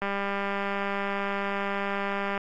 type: click train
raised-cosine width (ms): 0.5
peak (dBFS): -15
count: 470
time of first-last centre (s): 0.02-2.377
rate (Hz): 199
effects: AAC 64 kbps